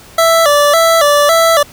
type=tone with vibrato; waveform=25% pulse; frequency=620 Hz; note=D#5; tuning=6 cents flat; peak=-3 dBFS; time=0.18-1.63 s; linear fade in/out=5 ms; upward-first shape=square; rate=1.8 Hz; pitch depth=110 cents each way; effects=pink hiss -38 dBFS RMS until 1.72 s